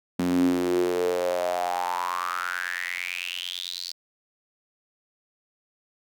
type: tone with high-pass filter sweep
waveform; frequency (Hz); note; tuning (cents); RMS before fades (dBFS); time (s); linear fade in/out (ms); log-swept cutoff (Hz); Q
sawtooth; 89; F2; +33; -27; 0.19-3.92; 5; 220 to 4600; 7.9
effects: none